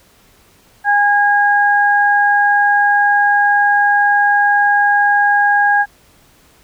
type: tone pair together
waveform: sine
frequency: 818 / 1636 Hz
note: G#5 / G#6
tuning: -26 / -26 cents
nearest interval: octave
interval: 1200 cents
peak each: -12 dBFS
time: 0.84-5.86 s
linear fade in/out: 50 ms
effects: pink hiss -50 dBFS RMS until 6.63 s